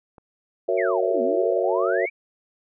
click, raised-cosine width 1 ms, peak -32 dBFS, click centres 0.182 s
sine chord, F# dominant seventh, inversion none, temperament just, 370 / 462.5 / 555 / 666 Hz, F#4 / A#4 / C#5 / E5, 0 / -14 / +2 / +18 cents, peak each -25 dBFS, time 0.68-2.06 s, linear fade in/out 10 ms
sine exponential two-way sweep, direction down then up, 2387 to 233.1 to 2387 Hz, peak -27 dBFS, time 0.77-2.1 s, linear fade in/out 20 ms, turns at 1.22 s
effects none

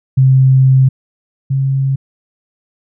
sine tone pair in turn, 132 / 135.24 Hz, C3 / C#3, +16 / -42 cents, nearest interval unison, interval 42 cents, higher second, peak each -5 / -11 dBFS, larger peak first, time 0.17-0.89 / 1.5-1.96 s, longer first, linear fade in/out 10 ms, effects none

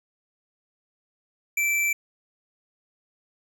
square tone, 2333 Hz, D7, 12 cents flat, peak -22 dBFS, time 1.57-1.93 s, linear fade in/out 5 ms, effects none

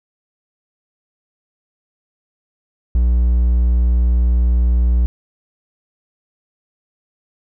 triangle tone, 60 Hz, B1, 49 cents flat, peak -9 dBFS, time 2.95-5.06 s, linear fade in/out 0 ms, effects none

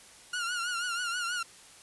sawtooth tone with vibrato, 1419 Hz, F6, 27 cents sharp, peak -27 dBFS, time 0.33-1.43 s, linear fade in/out 5 ms, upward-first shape triangle, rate 6.2 Hz, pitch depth 85 cents each way, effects white hiss -53 dBFS RMS until 1.82 s + resampled to 24000 Hz

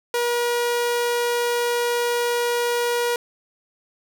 sawtooth tone, 479.2 Hz, A#4, 48 cents sharp, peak -16 dBFS, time 0.14-3.16 s, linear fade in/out 2 ms, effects none

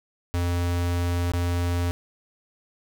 square tone with dropouts, 87.31 Hz, F2, in tune, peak -23 dBFS, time 0.34-1.91 s, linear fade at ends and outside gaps 0 ms, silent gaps 1.318-1.336 s, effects none

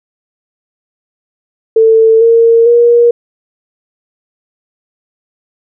sine tone with pitch steps, 446.5 / 460.1 / 474.1 Hz, A4 / A#4 / A#4, +25 / -23 / +29 cents, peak -3 dBFS, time 1.76-3.11 s, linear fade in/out 5 ms, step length 450 ms, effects none

